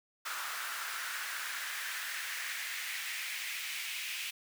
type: noise with high-pass filter sweep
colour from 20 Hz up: pink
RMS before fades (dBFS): -39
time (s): 0.25-4.31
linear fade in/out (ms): 10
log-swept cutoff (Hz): 1300 to 2500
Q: 2.8
effects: none